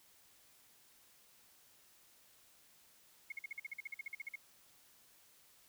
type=tone bursts; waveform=sine; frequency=2168 Hz; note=C#7; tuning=39 cents flat; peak=-40 dBFS; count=16; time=3.3-4.357 s; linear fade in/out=5 ms; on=22 ms; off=47 ms; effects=white hiss -66 dBFS RMS until 5.68 s